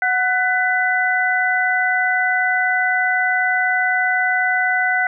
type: tone cluster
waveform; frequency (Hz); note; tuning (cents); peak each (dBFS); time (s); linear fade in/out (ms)
sine; 735 / 1495 / 1997; F#5 / F#6 / B6; -12 / +17 / +19; -21 / -18 / -20; 0.02-5.07; 2
effects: none

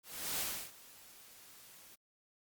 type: noise with ADSR envelope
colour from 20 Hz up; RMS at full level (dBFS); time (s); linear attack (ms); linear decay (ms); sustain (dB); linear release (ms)
white; -36; 0.03-1.96; 360; 320; -21; 17
effects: Opus 48 kbps

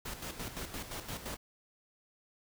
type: noise with tremolo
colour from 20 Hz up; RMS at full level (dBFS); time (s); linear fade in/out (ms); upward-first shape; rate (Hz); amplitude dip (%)
pink; -40; 0.05-1.37; 10; square; 5.8; 60
effects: none

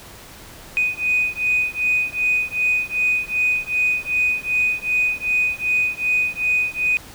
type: beating tone pair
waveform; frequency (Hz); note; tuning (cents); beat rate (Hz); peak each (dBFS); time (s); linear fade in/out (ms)
sine; 2489 / 2491.6; D#7 / D#7; 0 / +2; 2.6; -20; 0.77-6.97; 0
effects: tanh soft clip ceiling -10 dBFS + pink hiss -41 dBFS RMS until 7.14 s

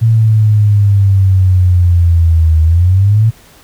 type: exponential two-way sweep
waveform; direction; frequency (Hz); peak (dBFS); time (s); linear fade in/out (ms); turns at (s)
sine; down then up; 114.3 to 78.8 to 114.3; -5; 0.01-3.31; 20; 2.62
effects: pink hiss -42 dBFS RMS until 3.63 s

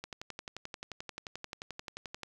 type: click train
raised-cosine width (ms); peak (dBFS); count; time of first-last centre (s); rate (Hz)
0.2; -23; 26; 0.04-2.233; 11.4
effects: 10-bit

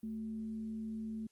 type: tone with frequency modulation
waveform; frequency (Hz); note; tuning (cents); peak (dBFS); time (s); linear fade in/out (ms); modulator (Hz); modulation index
sine; 220; A3; 0; -38; 0.03-1.27; 5; 156; 0.2
effects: white hiss -75 dBFS RMS until 1.31 s + Opus 32 kbps

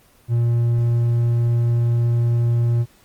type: tone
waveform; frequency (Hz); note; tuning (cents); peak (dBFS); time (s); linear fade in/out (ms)
triangle; 118.1; A#2; +23; -13; 0.28-2.86; 50
effects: pink hiss -54 dBFS RMS until 3.04 s + Opus 24 kbps

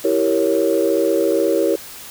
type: chord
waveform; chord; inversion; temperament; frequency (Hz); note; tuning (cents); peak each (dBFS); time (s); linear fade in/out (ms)
sine; E diminished seventh; none; equal; 329.6 / 392 / 466.2 / 554.4; E4 / G4 / Bb4 / Db5; 0 / 0 / 0 / 0; -19; 0.04-1.76; 10
effects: tanh soft clip ceiling -6 dBFS + white hiss -36 dBFS RMS until 2.1 s

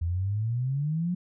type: exponential sweep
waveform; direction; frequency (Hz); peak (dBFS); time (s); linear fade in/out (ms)
sine; up; 81.7 to 182.9; -25; 0.01-1.15; 10
effects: none

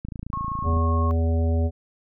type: click train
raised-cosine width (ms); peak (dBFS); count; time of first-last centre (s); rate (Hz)
5; -20; 21; 0.05-0.769; 27.8
type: tone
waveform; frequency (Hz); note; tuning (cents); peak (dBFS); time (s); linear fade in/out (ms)
sine; 1089; C#6; -31; -27; 0.33-1.11; 0
type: harmonic tone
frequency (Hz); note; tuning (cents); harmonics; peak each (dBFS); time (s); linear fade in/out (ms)
82.2; E2; -4; 1 / 3 / 5 / 7 / 9; -19 / -29 / -33 / -33 / -39; 0.63-1.71; 50
effects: none

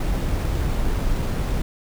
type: noise with sample-and-hold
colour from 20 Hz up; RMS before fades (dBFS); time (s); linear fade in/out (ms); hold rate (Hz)
brown; -22; 0-1.62; 5; 11025
effects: none

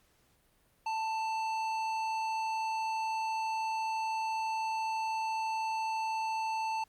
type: tone with tanh clipping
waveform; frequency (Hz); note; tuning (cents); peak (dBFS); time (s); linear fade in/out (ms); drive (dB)
triangle; 886; A5; +12; -33; 0.86-6.84; 5; 17
effects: pink hiss -69 dBFS RMS until 6.88 s + Opus 48 kbps

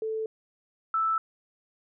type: tone pair in turn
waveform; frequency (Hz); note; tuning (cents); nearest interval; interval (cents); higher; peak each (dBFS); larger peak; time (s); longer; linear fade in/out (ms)
sine; 440 / 1318.5; A4 / E6; 0 / 0; octave + perfect fifth; 1900; second; -28 / -23; second; 0.02-0.26 / 0.94-1.18; neither; 2
effects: none

